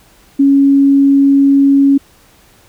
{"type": "tone", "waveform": "sine", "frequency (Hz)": 277.2, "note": "C#4", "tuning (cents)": 0, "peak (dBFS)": -5, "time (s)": [0.39, 1.98], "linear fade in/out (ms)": 10, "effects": ["pink hiss -47 dBFS RMS until 2.68 s"]}